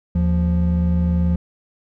triangle tone pair together, 77.78 / 174.61 Hz, D#2 / F3, 0 / 0 cents, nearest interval octave + major second, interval 1400 cents, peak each -16 dBFS, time 0.15-1.36 s, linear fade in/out 5 ms, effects none

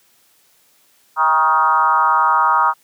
sine tone with frequency modulation, 1098 Hz, C#6, 17 cents flat, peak -11 dBFS, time 1.16-2.74 s, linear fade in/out 50 ms, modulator 151 Hz, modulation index 1.7, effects white hiss -56 dBFS RMS until 2.83 s + high-pass 100 Hz 12 dB/octave

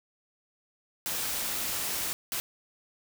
white noise bursts at uneven times, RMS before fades -32 dBFS, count 2, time 1.06-2.13 / 2.32-2.4 s, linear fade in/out 0 ms, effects none

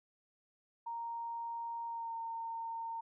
sine tone with pitch glide, 930 to 914.6 Hz, A#5 to A#5, -4 to -33 cents, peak -38 dBFS, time 0.86-3.01 s, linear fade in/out 10 ms, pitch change -29 cents, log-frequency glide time 1.87-2.15 s, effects none

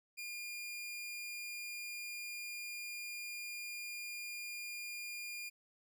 sawtooth tone, 2415 Hz, D7, 48 cents sharp, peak -39 dBFS, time 0.17-5.5 s, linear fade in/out 20 ms, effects none

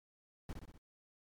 brown noise with echo, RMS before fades -42 dBFS, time 0.49-0.53 s, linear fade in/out 2 ms, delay 62 ms, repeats 4, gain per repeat -4 dB, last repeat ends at 0.778 s, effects MP3 96 kbps

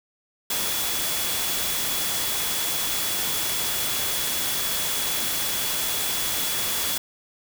sine tone in noise, 3388 Hz, G#7, 34 cents sharp, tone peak -33 dBFS, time 0.5-6.98 s, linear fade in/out 5 ms, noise white, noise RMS -26 dBFS, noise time 0.5-6.98 s, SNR -10 dB, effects none

